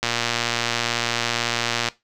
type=click train; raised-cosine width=0.2 ms; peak=-4 dBFS; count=220; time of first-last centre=0.03-1.886 s; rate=118 Hz; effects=noise-tail reverb RT60 0.2 s tail -18 dB re dry